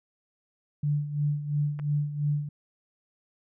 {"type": "tone with tremolo", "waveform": "sine", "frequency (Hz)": 146.83, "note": "D3", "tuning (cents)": 0, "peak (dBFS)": -22, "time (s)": [0.83, 2.49], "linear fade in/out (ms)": 5, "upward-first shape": "sine", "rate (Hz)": 2.9, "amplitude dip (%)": 70}
{"type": "clicks", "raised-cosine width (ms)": 0.5, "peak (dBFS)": -30, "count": 2, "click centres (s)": [1.791, 1.797]}
{"effects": []}